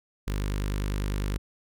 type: tone with notch filter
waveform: sawtooth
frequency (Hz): 49.97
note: G1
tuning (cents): +34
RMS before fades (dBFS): -29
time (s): 0.27-1.38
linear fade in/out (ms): 10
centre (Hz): 720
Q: 1.4
effects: none